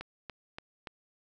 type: click train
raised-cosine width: 0.3 ms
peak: -24 dBFS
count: 4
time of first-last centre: 0.01-0.872 s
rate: 3.48 Hz
effects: none